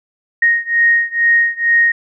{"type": "beating tone pair", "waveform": "sine", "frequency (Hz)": [1864.7, 1866.9], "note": ["A#6", "A#6"], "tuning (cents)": [0, 2], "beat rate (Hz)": 2.2, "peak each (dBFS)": [-13, -14], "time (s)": [0.42, 1.92], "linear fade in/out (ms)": 5, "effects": []}